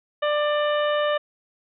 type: harmonic tone with a mistuned harmonic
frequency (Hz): 593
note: D5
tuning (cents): +17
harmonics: 1 / 2 / 3 / 4 / 5 / 6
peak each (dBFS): -21 / -27 / -30 / -40 / -33 / -39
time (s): 0.22-1.18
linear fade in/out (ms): 10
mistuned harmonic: 6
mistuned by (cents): +42
effects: none